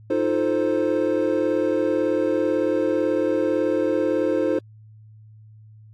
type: chord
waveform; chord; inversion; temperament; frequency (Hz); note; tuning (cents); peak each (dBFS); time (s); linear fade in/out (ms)
triangle; F dominant seventh; third; equal; 311.1 / 349.2 / 440 / 523.3; Eb4 / F4 / A4 / C5; 0 / 0 / 0 / 0; -22 / -24 / -24 / -21; 0.1-4.59; 5
effects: added 108 Hz sine -44 dBFS peak until 5.93 s + AAC 64 kbps